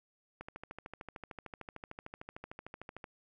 click train, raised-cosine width 0.5 ms, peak -29 dBFS, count 36, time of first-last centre 0.41-3.042 s, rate 13.3 Hz, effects none

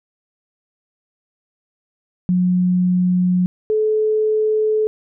sine tone pair in turn, 180.8 / 431.6 Hz, F#3 / A4, -40 / -33 cents, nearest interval octave + minor third, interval 1507 cents, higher second, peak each -13 / -14 dBFS, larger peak first, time 2.29-3.46 / 3.7-4.87 s, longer neither, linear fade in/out 0 ms, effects none

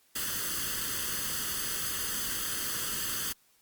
white noise with comb filter, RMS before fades -33 dBFS, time 0.15-3.33 s, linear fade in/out 10 ms, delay 0.64 ms, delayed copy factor +0.7, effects white hiss -66 dBFS RMS until 3.61 s + Opus 48 kbps

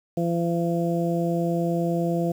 harmonic tone, 170 Hz, F3, 46 cents flat, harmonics 1 / 2 / 3 / 4, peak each -24 / -27 / -29 / -30 dBFS, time 0.17-2.32 s, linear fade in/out 5 ms, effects 8-bit

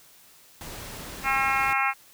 pink noise, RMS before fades -39 dBFS, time 0.61-1.73 s, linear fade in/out 0 ms
harmonic tone, 269.3 Hz, C#4, 50 cents flat, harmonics 3 / 4 / 5 / 6 / 7 / 8 / 9 / 10, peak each -28 / -29 / -28 / -33 / -33 / -28 / -31 / -34 dBFS, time 1.23-1.94 s, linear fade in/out 50 ms
effects white hiss -54 dBFS RMS until 2.13 s

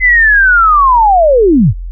sine linear sweep, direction down, 2056 to 69.8 Hz, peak -4 dBFS, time 0-1.74 s, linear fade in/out 50 ms, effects added 43 Hz sine -19 dBFS peak until 1.91 s

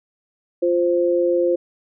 sine tone pair together, 349.2 / 522.9 Hz, F4 / C5, 0 / -1 cents, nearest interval perfect fifth, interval 699 cents, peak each -18 dBFS, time 0.62-1.56 s, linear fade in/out 10 ms, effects none

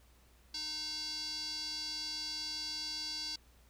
square tone with band-pass filter, 307.5 Hz, D#4, 20 cents flat, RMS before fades -40 dBFS, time 0.54-3.36 s, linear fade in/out 5 ms, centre 4700 Hz, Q 7.8, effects added 60 Hz sine -62 dBFS peak until 3.69 s + pink hiss -67 dBFS RMS until 3.69 s

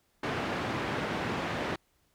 pink band-pass noise, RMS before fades -33 dBFS, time 0.23-1.76 s, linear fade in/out 5 ms, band 140 to 2400 Hz, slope 12 dB/octave, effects pink hiss -71 dBFS RMS until 2.14 s

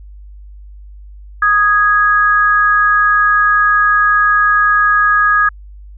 sine tone pair together, 1244.5 / 1659.1 Hz, D#6 / G#6, 0 / -2 cents, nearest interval perfect fourth, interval 498 cents, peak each -11 dBFS, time 1.42-5.49 s, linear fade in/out 5 ms, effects added 50 Hz sine -32 dBFS peak until 5.97 s

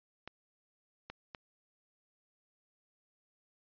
clicks, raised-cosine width 0.3 ms, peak -27 dBFS, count 3, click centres 0.276 / 1.1 / 1.348 s, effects resampled to 11025 Hz

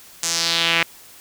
sawtooth tone with band-pass filter sweep, 167 Hz, E3, 23 cents sharp, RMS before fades -20 dBFS, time 0.23-0.83 s, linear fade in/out 2 ms, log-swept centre 7100 to 2300 Hz, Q 2.5, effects white hiss -45 dBFS RMS until 1.2 s

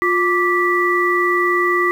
sine tone cluster, 354.4 / 1170 / 1962 Hz, F4 / D6 / B6, +25 / -7 / -12 cents, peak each -18 dBFS, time 0.02-1.91 s, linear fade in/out 0 ms, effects 7-bit

